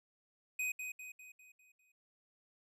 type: tone with echo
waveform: square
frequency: 2506 Hz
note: D#7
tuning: 12 cents sharp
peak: -35 dBFS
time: 0.59-0.72 s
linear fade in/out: 5 ms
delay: 200 ms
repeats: 6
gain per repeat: -6 dB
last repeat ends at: 1.92 s
effects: resampled to 32000 Hz